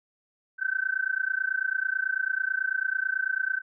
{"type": "tone with amplitude modulation", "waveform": "sine", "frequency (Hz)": 1535, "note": "G6", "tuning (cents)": -37, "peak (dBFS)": -21, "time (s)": [0.58, 3.62], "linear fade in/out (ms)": 50, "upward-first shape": "sine", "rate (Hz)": 29.1, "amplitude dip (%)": 95, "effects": []}